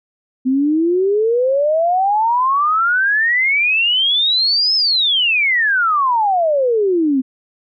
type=exponential two-way sweep; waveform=sine; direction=up then down; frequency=253 to 5274 to 253 Hz; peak=-12 dBFS; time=0.45-7.22 s; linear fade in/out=20 ms; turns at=4.75 s; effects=none